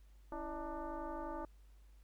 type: tone with frequency modulation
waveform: sine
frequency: 277.2 Hz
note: C#4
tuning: in tune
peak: -40 dBFS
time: 0.32-1.45 s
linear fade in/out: 2 ms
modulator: 303 Hz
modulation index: 2.9
effects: added 50 Hz sine -58 dBFS peak until 2.03 s + pink hiss -75 dBFS RMS until 2.03 s